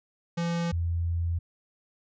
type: tone pair in turn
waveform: square / sine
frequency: 170 / 84.77 Hz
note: F3 / E2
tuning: -46 / +49 cents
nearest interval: octave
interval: 1205 cents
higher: first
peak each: -27 / -25 dBFS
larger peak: second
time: 0.37-0.72 / 0.72-1.39 s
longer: second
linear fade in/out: 10 ms
effects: resampled to 16000 Hz